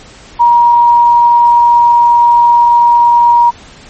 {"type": "tone", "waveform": "sine", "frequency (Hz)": 950, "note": "A#5", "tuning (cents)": 33, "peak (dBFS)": -3, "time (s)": [0.39, 3.51], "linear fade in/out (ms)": 20, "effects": ["pink hiss -36 dBFS RMS until 3.89 s", "MP3 32 kbps"]}